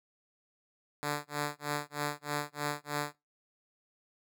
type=tone with tremolo; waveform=5% pulse; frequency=146.83 Hz; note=D3; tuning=in tune; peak=-19 dBFS; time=1.03-3.15 s; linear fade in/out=0 ms; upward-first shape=sine; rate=3.2 Hz; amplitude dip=100%; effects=noise-tail reverb RT60 0.2 s tail -20 dB re dry